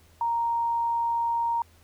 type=tone; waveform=sine; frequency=932.3 Hz; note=A#5; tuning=in tune; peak=-23 dBFS; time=0.21-1.62 s; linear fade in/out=2 ms; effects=added 82 Hz sine -56 dBFS peak until 1.83 s + pink hiss -60 dBFS RMS until 1.83 s